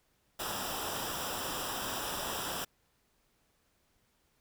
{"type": "noise with comb filter", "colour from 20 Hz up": "pink", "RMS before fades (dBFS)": -37, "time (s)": [0.39, 2.65], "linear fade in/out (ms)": 10, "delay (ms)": 0.46, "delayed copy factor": -0.75, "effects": ["pink hiss -73 dBFS RMS until 4.4 s"]}